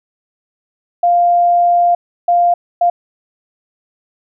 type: tone bursts at uneven times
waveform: sine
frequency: 698.5 Hz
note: F5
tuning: in tune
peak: -8 dBFS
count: 3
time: 1.03-1.95 / 2.28-2.54 / 2.81-2.9 s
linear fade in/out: 5 ms
effects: none

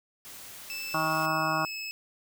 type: noise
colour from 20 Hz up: white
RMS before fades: -45 dBFS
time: 0.25-1.26 s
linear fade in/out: 0 ms
type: tone with pitch glide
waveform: 25% pulse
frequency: 2637 to 2593 Hz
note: E7 to E7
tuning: 0 to -29 cents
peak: -31 dBFS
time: 0.7-1.91 s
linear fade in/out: 0 ms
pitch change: -29 cents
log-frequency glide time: 0.94-1.52 s
type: harmonic tone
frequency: 158.2 Hz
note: D#3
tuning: 29 cents sharp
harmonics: 1 / 2 / 4 / 5 / 6 / 7 / 8 / 9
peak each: -36 / -36 / -34 / -34 / -37 / -30 / -35 / -33 dBFS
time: 0.94-1.65 s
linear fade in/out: 2 ms
effects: none

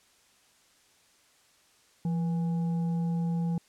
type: tone with frequency modulation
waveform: sine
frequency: 170.2 Hz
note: F3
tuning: 44 cents flat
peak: -26 dBFS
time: 2.05-3.58 s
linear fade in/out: 2 ms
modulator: 654 Hz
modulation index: 0.22
effects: white hiss -63 dBFS RMS until 3.68 s + low-pass 9000 Hz 12 dB/octave

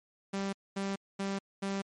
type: tone bursts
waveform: sawtooth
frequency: 196.3 Hz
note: G3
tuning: 3 cents sharp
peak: -28 dBFS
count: 4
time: 0.33-1.82 s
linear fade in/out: 10 ms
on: 200 ms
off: 230 ms
effects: low-pass 9000 Hz 12 dB/octave + MP3 48 kbps

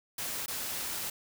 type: noise with dropouts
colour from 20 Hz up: white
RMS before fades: -36 dBFS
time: 0.18-1.1 s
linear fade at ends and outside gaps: 5 ms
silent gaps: 0.461-0.48 s
effects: none

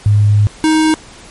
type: tone pair in turn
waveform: sine / square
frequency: 103.83 / 313.8 Hz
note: G#2 / D#4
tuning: 0 / +15 cents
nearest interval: octave + perfect fifth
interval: 1915 cents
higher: second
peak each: -6 / -9 dBFS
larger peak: first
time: 0.06-0.47 / 0.64-0.94 s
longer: first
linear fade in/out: 0 ms
effects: pink hiss -37 dBFS RMS until 1.3 s + MP3 48 kbps

